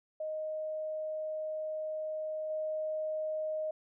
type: tone with level steps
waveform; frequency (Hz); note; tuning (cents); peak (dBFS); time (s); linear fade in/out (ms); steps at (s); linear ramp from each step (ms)
sine; 622.3; D#5; 0; -34 / -32; 0.2-3.71; 5; 2.5; 2
effects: none